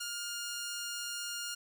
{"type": "tone", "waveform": "10% pulse", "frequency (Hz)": 1414, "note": "F6", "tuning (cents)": 21, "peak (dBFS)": -29, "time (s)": [0, 1.55], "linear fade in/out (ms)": 10, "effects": []}